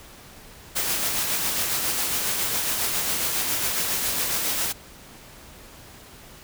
white noise with tremolo, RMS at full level -24 dBFS, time 0.75-4.73 s, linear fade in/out 20 ms, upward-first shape sine, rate 7.3 Hz, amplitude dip 30%, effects pink hiss -46 dBFS RMS until 6.43 s

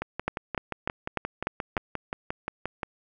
two click trains, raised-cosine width 0.5 ms, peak -15 / -11 dBFS, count 17 / 6, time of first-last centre 0.02-2.832 / 0.28-1.768 s, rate 5.69 / 3.36 Hz, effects none

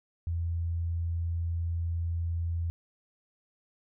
sine tone, 84.3 Hz, E2, 39 cents sharp, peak -28 dBFS, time 0.27-2.7 s, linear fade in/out 0 ms, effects none

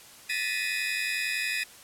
35% pulse tone cluster, 1742 / 1880 / 1992 / 2480 / 2571 Hz, A6 / A#6 / B6 / D#7 / E7, -18 / +14 / +14 / -6 / -44 cents, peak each -34 / -34 / -35 / -29 / -34 dBFS, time 0.29-1.64 s, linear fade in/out 10 ms, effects white hiss -50 dBFS RMS until 1.83 s + low-pass 12000 Hz 12 dB/octave

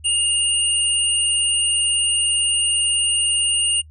sine tone pair together, 2832 / 8991 Hz, F7 / C#9, +23 / +23 cents, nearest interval octave + minor sixth, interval 2000 cents, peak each -19 dBFS, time 0.04-3.82 s, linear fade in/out 20 ms, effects noise-tail reverb RT60 0.1 s tail -26 dB re dry + added 77 Hz sine -41 dBFS peak until 3.9 s

